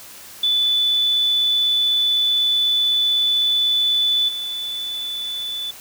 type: tone with level steps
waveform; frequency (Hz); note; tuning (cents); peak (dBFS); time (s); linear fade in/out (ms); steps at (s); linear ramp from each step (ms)
sine; 3484; A7; -18; -15 / -24; 0.43-5.71; 5; 4.28; 10
effects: white hiss -40 dBFS RMS until 5.8 s